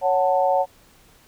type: chord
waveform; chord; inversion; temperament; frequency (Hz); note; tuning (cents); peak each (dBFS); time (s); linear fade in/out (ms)
sine; F# minor; second; just; 555 / 740 / 888; C#5 / F#5 / A5; +2 / 0 / +16; -20 / -20 / -23; 0.01-0.66; 50
effects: pink hiss -54 dBFS RMS until 1.27 s